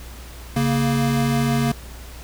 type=tone pair together; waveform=square; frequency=138.8 / 233.4 Hz; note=C#3 / A#3; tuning=+3 / +2 cents; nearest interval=major sixth; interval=899 cents; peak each=-21 dBFS; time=0.56-1.72 s; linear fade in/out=5 ms; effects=added 60 Hz sine -36 dBFS peak until 2.23 s + pink hiss -42 dBFS RMS until 2.23 s